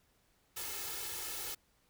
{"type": "noise with comb filter", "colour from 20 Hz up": "white", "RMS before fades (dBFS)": -41, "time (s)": [0.56, 1.55], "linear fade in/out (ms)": 10, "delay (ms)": 2.3, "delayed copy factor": 0.9, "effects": ["pink hiss -72 dBFS RMS until 1.89 s"]}